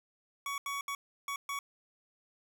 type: tone bursts at uneven times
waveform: 25% pulse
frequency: 1125 Hz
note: C#6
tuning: 25 cents sharp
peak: -31 dBFS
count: 5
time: 0.46-0.58 / 0.66-0.81 / 0.88-0.95 / 1.28-1.36 / 1.49-1.59 s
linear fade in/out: 2 ms
effects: none